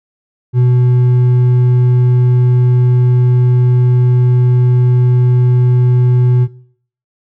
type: tone with hard clipping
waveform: triangle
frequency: 124.1 Hz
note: B2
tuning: 9 cents sharp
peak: -8 dBFS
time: 0.53-6.48 s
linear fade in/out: 50 ms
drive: 8 dB
effects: noise-tail reverb RT60 0.6 s tail -20 dB re dry